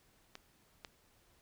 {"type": "clicks", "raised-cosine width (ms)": 0.2, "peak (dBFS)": [-29, -27], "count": 2, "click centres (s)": [0.354, 0.848], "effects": ["pink hiss -69 dBFS RMS until 1.41 s"]}